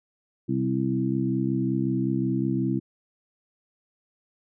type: harmonic tone with a mistuned harmonic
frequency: 65.41 Hz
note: C2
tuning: in tune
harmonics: 2 / 3 / 4 / 5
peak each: -28 / -28 / -28 / -28 dBFS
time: 0.48-2.8 s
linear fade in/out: 20 ms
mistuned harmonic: 5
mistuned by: +16 cents
effects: none